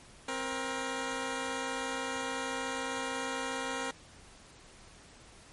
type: tone pair together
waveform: 10% pulse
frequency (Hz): 264.9 / 473.3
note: C4 / A#4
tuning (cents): +22 / +26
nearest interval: minor seventh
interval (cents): 1004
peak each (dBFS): -28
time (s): 0.28-3.91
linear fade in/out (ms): 5
effects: pink hiss -55 dBFS RMS until 5.52 s + MP3 48 kbps